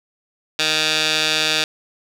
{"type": "tone with band-pass filter", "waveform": "15% pulse", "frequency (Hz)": 155.56, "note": "D#3", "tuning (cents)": 0, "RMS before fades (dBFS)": -19, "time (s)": [0.59, 1.64], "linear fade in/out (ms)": 2, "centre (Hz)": 3800, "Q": 1.8, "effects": ["7-bit"]}